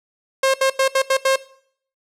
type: tone bursts at uneven times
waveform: sawtooth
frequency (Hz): 534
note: C5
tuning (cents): +35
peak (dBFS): -10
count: 6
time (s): 0.43-0.54 / 0.61-0.7 / 0.79-0.88 / 0.95-1.02 / 1.1-1.17 / 1.25-1.36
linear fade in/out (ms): 5
effects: noise-tail reverb RT60 0.6 s tail -19 dB re dry + low-pass 11000 Hz 12 dB/octave